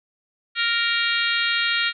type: harmonic tone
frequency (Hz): 466.2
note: A#4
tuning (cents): 0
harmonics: 3 / 4 / 5 / 6 / 7 / 8 / 9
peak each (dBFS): -25 / -26 / -27 / -28 / -28 / -29 / -30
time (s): 0.55-1.93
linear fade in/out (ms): 50
effects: none